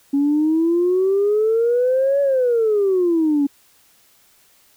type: exponential two-way sweep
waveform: sine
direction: up then down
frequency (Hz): 277.2 to 568 to 277.2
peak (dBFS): -13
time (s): 0.13-3.47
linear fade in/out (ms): 10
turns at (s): 2.21
effects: tanh soft clip ceiling -10 dBFS + white hiss -55 dBFS RMS until 4.76 s